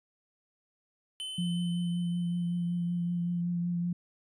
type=tone with exponential decay; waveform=square; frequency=3047 Hz; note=G7; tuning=50 cents flat; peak=-35 dBFS; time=1.2-3.41 s; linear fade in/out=0 ms; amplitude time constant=480 ms
type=tone with vibrato; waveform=sine; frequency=173.9 Hz; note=F3; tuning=7 cents flat; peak=-28 dBFS; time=1.38-3.93 s; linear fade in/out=5 ms; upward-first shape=triangle; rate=5.3 Hz; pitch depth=21 cents each way
effects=resampled to 22050 Hz